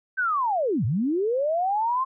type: linear two-way sweep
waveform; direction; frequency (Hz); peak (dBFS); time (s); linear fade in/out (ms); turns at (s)
sine; down then up; 1568 to 98 to 1071; -21; 0.17-2.05; 20; 0.85
effects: none